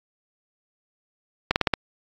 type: slowing click train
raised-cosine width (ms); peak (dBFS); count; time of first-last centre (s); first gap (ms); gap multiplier
0.3; -3; 5; 1.51-1.737; 49; 1.1
effects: AAC 48 kbps